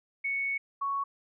sine tone pair in turn, 2217 / 1111.7 Hz, C#7 / C#6, 0 / +5 cents, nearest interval octave, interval 1195 cents, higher first, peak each -28 dBFS, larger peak neither, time 0.24-0.58 / 0.81-1.04 s, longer first, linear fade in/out 10 ms, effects none

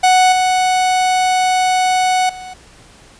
45% pulse tone with level steps, 740 Hz, F#5, in tune, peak -8 / -12 / -29 dBFS, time 0.03-2.54 s, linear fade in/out 10 ms, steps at 0.32 / 2.29 s, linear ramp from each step 5 ms, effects pink hiss -44 dBFS RMS until 3.19 s + resampled to 22050 Hz

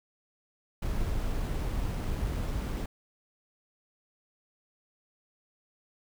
brown noise with sample-and-hold, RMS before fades -31 dBFS, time 0.82-2.86 s, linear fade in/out 5 ms, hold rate 11025 Hz, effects none

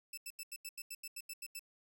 10% pulse tone bursts, 2637 Hz, E7, in tune, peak -34 dBFS, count 12, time 0.13-1.594 s, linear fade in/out 5 ms, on 45 ms, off 84 ms, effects none

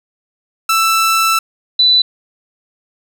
sawtooth / sine tone pair in turn, 1326 / 3983 Hz, E6 / B7, +10 / +14 cents, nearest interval octave + perfect fifth, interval 1904 cents, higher second, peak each -7 dBFS, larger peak neither, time 0.69-1.39 / 1.79-2.02 s, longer first, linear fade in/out 5 ms, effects none

